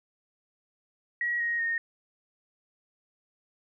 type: tone with pitch steps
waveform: sine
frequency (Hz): 1911 / 1878.2 / 1845.9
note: A#6 / A#6 / A#6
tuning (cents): +43 / +13 / -18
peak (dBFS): -26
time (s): 1.21-1.78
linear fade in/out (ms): 2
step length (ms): 190
effects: none